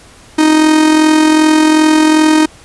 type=tone with amplitude modulation; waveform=45% pulse; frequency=311.1 Hz; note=D#4; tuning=in tune; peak=-4 dBFS; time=0.38-2.46 s; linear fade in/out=10 ms; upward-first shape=sine; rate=42.6 Hz; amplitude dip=45%; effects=pink hiss -40 dBFS RMS until 2.64 s + resampled to 24000 Hz